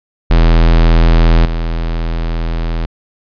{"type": "tone with level steps", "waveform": "square", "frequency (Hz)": 41.37, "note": "E1", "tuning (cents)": 7, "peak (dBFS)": [-6, -15], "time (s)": [0.3, 2.86], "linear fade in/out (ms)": 10, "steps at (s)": 1.45, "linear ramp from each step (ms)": 2, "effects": ["resampled to 11025 Hz"]}